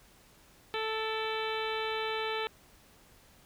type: harmonic tone with a mistuned harmonic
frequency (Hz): 440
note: A4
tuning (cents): 0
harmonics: 1 / 2 / 3 / 4 / 5 / 6 / 7 / 8 / 9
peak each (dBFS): -35 / -38 / -40 / -41 / -42 / -43 / -43 / -44 / -45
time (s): 0.74-2.47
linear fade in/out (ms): 0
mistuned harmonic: 5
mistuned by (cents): +59
effects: pink hiss -60 dBFS RMS until 3.45 s